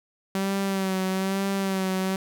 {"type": "tone with vibrato", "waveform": "sawtooth", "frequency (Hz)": 192.1, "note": "G3", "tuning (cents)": -35, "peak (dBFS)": -20, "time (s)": [0.35, 2.16], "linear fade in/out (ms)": 2, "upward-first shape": "sine", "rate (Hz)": 1.1, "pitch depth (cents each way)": 38, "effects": []}